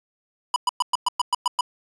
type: tone bursts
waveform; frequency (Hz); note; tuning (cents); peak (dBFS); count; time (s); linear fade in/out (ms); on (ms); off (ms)
square; 987.8; B5; 0; -18; 9; 0.54-1.609; 2; 21; 110
effects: resampled to 24000 Hz